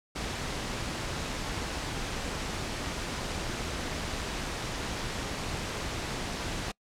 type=noise with amplitude modulation; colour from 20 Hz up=pink; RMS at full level=-32 dBFS; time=0.15-6.72 s; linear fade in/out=10 ms; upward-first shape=sine; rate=224 Hz; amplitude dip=45%; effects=noise-tail reverb RT60 0.1 s tail -26 dB re dry + low-pass 7000 Hz 12 dB/octave